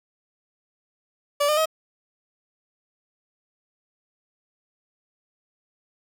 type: tone with pitch steps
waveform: 30% pulse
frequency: 578 / 605.3 / 634 Hz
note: D5 / D#5 / D#5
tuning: -28 / -48 / +32 cents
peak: -16 dBFS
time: 1.4-1.658 s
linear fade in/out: 10 ms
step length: 86 ms
effects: none